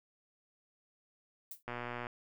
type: noise with exponential decay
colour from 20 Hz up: violet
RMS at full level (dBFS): -40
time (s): 1.51-1.63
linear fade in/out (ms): 5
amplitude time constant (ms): 24
type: click train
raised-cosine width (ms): 0.5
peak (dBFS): -25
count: 48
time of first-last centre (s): 1.68-2.068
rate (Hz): 121
effects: none